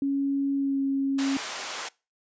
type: tone with pitch glide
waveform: sine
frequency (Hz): 277.2 to 273.2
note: C#4 to C#4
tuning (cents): 0 to -25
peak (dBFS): -23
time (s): 0.02-1.37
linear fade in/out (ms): 2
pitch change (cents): -25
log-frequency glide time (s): 0.56-0.8
type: high-pass noise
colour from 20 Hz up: pink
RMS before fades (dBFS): -34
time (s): 1.18-1.89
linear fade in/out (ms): 10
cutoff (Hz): 750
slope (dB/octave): 12
effects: noise-tail reverb RT60 0.3 s tail -24 dB re dry + resampled to 16000 Hz